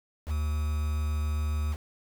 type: tone with quantisation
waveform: triangle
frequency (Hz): 75.6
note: D#2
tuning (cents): -49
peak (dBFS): -24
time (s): 0.26-1.77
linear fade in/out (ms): 50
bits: 7
effects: none